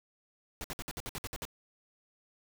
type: noise bursts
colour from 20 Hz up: pink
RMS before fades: -39 dBFS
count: 10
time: 0.61-1.452 s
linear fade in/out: 0 ms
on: 32 ms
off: 58 ms
effects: none